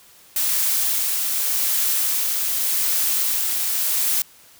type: noise with tremolo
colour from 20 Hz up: blue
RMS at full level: -20 dBFS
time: 0.36-4.22 s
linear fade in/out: 2 ms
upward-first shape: sine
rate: 0.85 Hz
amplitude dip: 25%
effects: white hiss -50 dBFS RMS until 4.59 s